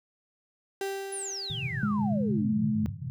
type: tone with exponential decay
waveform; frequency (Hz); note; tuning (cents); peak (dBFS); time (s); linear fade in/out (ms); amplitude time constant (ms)
35% pulse; 391.4; G4; -3; -27; 0.81-2.42; 2; 350
type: exponential sweep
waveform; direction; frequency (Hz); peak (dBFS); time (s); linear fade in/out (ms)
sine; down; 10548 to 77.78; -33; 1.12-2.9; 5
type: band-pass noise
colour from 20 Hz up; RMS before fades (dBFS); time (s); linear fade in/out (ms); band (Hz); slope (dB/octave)
white; -35; 1.5-3.1; 0; 110 to 150; 48
type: tone with pitch glide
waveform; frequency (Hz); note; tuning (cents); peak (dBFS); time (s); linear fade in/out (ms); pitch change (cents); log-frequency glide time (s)
sine; 207.7 to 214.4; G#3 to A3; 0 to -45; -25; 1.83-2.86; 0; +55; 2.2-2.51
effects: none